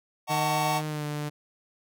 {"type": "chord", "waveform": "square", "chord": "D# half-diminished seventh", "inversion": "none", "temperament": "just", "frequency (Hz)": [622.3, 746.7, 896, 1120.1], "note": ["D#5", "F#5", "A5", "C#6"], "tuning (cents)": [0, 16, 31, 18], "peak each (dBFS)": [-35, -29, -30, -34], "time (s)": [0.27, 0.82], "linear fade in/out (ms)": 50}
{"type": "tone with pitch glide", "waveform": "sawtooth", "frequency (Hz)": [153.6, 148.54], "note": ["D#3", "D3"], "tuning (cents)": [-22, 20], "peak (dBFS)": -26, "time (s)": [0.29, 1.3], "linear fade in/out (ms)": 20, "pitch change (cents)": -58, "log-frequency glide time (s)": [0.86, 1.05]}
{"effects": []}